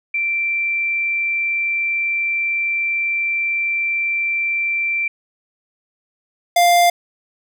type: tone pair in turn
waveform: sine / square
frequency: 2349 / 698.4 Hz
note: D7 / F5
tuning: 0 / 0 cents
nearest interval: octave + major sixth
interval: 2100 cents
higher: first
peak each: -17 / -11 dBFS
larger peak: second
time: 0.14-5.08 / 6.56-6.9 s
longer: first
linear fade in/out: 5 ms
effects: none